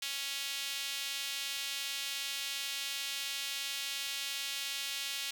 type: tone with high-pass filter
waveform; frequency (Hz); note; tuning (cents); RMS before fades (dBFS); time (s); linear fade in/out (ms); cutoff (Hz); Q
sawtooth; 277.2; C#4; 0; -38; 0.02-5.31; 5; 3100; 1.6
effects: none